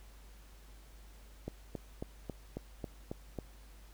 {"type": "click train", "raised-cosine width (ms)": 2, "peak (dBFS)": -25, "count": 8, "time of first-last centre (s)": [1.48, 3.387], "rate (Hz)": 3.67, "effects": ["added 50 Hz sine -53 dBFS peak until 3.93 s", "pink hiss -62 dBFS RMS until 3.93 s"]}